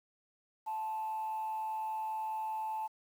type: tone with frequency modulation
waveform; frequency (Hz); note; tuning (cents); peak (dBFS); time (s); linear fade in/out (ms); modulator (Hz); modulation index
sine; 875; A5; -10; -33; 0.66-2.88; 20; 176; 0.22
effects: tanh soft clip ceiling -31 dBFS + 10-bit